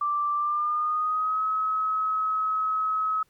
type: tone with pitch glide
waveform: sine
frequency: 1174.7 to 1281 Hz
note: D6 to E6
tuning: 0 to -50 cents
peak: -23 dBFS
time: 0.01-3.23 s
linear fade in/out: 5 ms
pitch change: +150 cents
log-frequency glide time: 0.35-1.42 s
effects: pink hiss -67 dBFS RMS until 3.29 s